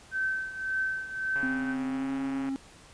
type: tone with tremolo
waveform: sine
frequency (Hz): 1541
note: G6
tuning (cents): -30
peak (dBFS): -25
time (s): 0.11-1.76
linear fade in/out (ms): 50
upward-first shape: triangle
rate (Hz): 1.8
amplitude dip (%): 80
type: click train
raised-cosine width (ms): 0.5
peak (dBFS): -27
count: 158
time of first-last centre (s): 1.36-2.489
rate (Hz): 139
type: tone with pitch glide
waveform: triangle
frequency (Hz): 261.6 to 269.6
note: C4 to C#4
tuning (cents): 0 to -48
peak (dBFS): -27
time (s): 1.43-2.56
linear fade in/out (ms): 0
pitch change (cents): +52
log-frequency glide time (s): 1.86-2.1
effects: pink hiss -53 dBFS RMS until 2.93 s + resampled to 22050 Hz